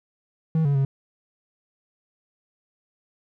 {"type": "tone with pitch steps", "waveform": "triangle", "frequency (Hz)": [160.2, 141.5, 136.4], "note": ["E3", "C#3", "C#3"], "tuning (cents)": [-49, 36, -28], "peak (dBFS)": -16, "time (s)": [0.55, 0.85], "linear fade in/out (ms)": 2, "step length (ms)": 100, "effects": []}